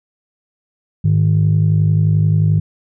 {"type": "tone pair together", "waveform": "sine", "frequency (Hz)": [104.15, 155.56], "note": ["G#2", "D#3"], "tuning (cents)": [5, 0], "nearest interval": "perfect fifth", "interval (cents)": 695, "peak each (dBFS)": -12, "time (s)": [1.04, 2.6], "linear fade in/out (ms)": 10, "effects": ["tanh soft clip ceiling -5 dBFS"]}